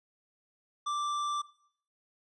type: tone with hard clipping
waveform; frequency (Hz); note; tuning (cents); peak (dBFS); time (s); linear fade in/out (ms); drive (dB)
sine; 1174.7; D6; 0; -32; 0.86-1.42; 10; 11
effects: noise-tail reverb RT60 0.6 s tail -18 dB re dry + resampled to 24000 Hz